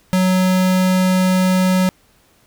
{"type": "tone", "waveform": "square", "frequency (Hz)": 185.3, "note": "F#3", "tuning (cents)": 3, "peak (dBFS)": -13, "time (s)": [0.13, 1.89], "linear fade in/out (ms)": 0, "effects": ["pink hiss -55 dBFS RMS until 2.46 s"]}